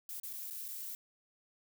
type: noise with dropouts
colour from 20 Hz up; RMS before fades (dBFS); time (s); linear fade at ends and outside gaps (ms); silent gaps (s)
violet; -43; 0.09-0.95; 1; 0.199-0.233 / 0.331-0.335 / 0.501-0.507 / 0.681-0.685
effects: none